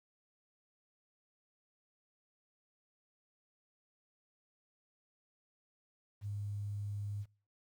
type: tone with quantisation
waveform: sine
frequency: 102.2 Hz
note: G#2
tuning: 27 cents flat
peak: -37 dBFS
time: 6.21-7.26 s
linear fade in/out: 50 ms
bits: 11
effects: noise-tail reverb RT60 0.4 s tail -25 dB re dry